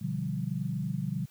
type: chord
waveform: sine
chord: G dominant seventh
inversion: first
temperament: equal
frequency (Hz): 123.47 / 146.83 / 174.61 / 196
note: B2 / D3 / F3 / G3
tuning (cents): 0 / 0 / 0 / 0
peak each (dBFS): -36 / -34 / -35 / -36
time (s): 0.01-1.26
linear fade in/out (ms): 10
effects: white hiss -61 dBFS RMS until 1.3 s